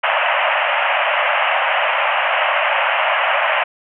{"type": "band-pass noise", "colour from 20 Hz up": "pink", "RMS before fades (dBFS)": -17, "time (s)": [0.03, 3.64], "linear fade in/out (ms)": 10, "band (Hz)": [560, 3000], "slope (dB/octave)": 96, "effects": []}